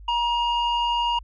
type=tone pair together; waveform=sine; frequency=950 / 2838 Hz; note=A#5 / F7; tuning=+33 / +27 cents; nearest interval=octave + perfect fifth; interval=1894 cents; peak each=-20 / -25 dBFS; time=0.08-1.19 s; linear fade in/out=5 ms; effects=tanh soft clip ceiling -16 dBFS + added 50 Hz sine -40 dBFS peak until 1.23 s